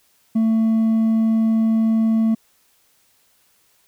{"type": "tone with hard clipping", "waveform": "sine", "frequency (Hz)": 223.2, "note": "A3", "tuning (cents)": 25, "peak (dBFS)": -15, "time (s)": [0.35, 2.35], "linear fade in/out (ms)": 10, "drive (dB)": 2, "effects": ["white hiss -60 dBFS RMS until 3.87 s"]}